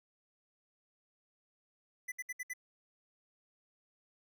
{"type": "tone bursts", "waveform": "square", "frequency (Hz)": 2000, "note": "B6", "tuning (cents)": 21, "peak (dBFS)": -38, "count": 5, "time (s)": [2.08, 2.536], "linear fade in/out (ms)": 10, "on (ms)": 40, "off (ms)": 64, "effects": []}